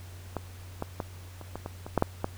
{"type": "clicks", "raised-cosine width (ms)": 1, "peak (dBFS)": [-17, -17, -17, -28, -21, -21, -24, -9, -8, -14], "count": 10, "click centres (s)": [0.367, 0.824, 1.002, 1.413, 1.556, 1.661, 1.865, 1.977, 2.024, 2.244], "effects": ["added 91 Hz sine -43 dBFS peak until 2.37 s", "pink hiss -52 dBFS RMS until 2.37 s"]}